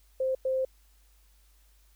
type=tone bursts at uneven times; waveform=sine; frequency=523.3 Hz; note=C5; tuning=in tune; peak=-25 dBFS; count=2; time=0.2-0.35 / 0.45-0.65 s; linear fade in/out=5 ms; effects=added 50 Hz sine -59 dBFS peak until 1.95 s + white hiss -67 dBFS RMS until 1.95 s